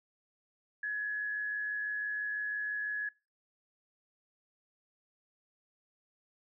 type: tone with amplitude modulation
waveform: sine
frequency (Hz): 1690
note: G#6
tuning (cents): +30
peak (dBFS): -31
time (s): 0.83-3.09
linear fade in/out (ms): 5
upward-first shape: sine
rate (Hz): 106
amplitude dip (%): 40
effects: noise-tail reverb RT60 0.3 s tail -25 dB re dry